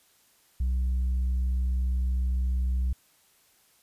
triangle tone with tanh clipping, 63.1 Hz, B1, 38 cents sharp, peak -24 dBFS, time 0.6-2.93 s, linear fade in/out 5 ms, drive 7 dB, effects white hiss -63 dBFS RMS until 3.82 s + resampled to 32000 Hz

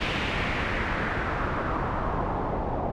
pink noise with low-pass filter sweep, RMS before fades -28 dBFS, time 0-2.92 s, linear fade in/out 20 ms, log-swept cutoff 2900 to 720 Hz, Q 1.9, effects none

